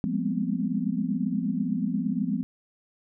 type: tone cluster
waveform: sine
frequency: 174.1 / 200.8 / 209.1 / 241.7 / 259.5 Hz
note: F3 / G3 / G#3 / B3 / C4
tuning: -5 / +42 / +12 / -37 / -14 cents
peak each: -31 dBFS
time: 0.04-2.43 s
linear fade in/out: 0 ms
effects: none